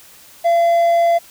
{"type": "tone", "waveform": "triangle", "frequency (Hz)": 681, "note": "F5", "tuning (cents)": -44, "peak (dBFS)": -9, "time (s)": [0.44, 1.19], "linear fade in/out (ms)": 20, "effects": ["white hiss -44 dBFS RMS until 1.3 s"]}